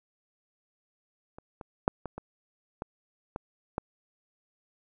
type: clicks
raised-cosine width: 1 ms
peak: -30 / -27 / -8 / -21 / -24 / -20 / -20 / -15 dBFS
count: 8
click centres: 1.385 / 1.612 / 1.879 / 2.057 / 2.18 / 2.821 / 3.361 / 3.781 s
effects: none